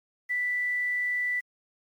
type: tone with quantisation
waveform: sine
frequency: 1975.5 Hz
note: B6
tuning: in tune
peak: -25 dBFS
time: 0.29-1.41 s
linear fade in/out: 20 ms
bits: 9
effects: MP3 96 kbps